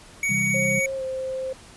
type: tone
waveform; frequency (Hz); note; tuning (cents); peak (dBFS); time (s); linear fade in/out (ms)
square; 2244; C#7; +21; -22; 0.23-0.86; 2
type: chord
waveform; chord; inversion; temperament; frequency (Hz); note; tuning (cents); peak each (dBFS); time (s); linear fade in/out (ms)
sine; C major; none; just; 130.81 / 163.52 / 196.22; C3 / E3 / G3; 0 / -14 / +2; -30 / -32 / -27; 0.29-0.8; 10
type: tone with pitch glide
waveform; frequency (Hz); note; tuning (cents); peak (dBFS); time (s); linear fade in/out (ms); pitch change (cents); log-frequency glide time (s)
sine; 537 to 523.5; C5 to C5; +45 to +1; -26; 0.54-1.53; 5; -44; 0.95-1.03
effects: pink hiss -47 dBFS RMS until 1.76 s + resampled to 24000 Hz